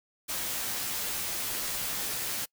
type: noise with comb filter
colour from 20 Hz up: white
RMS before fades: -33 dBFS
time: 0.28-2.46 s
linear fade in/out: 20 ms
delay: 13 ms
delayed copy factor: -0.75
effects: noise-tail reverb RT60 0.1 s tail -25 dB re dry